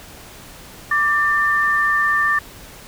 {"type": "tone pair together", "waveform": "sine", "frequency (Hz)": [1173, 1792.2], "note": ["D6", "A6"], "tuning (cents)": [-2, 31], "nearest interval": "perfect fifth", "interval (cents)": 733, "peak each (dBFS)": [-19, -16], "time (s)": [0.91, 2.39], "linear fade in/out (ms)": 5, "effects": ["pink hiss -40 dBFS RMS until 2.87 s"]}